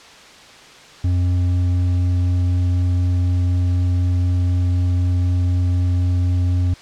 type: tone with hard clipping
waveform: sine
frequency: 89.6 Hz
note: F2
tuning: 45 cents sharp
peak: -16 dBFS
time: 1.04-6.74 s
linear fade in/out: 5 ms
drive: 5 dB
effects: white hiss -42 dBFS RMS until 6.81 s + low-pass 5000 Hz 12 dB/octave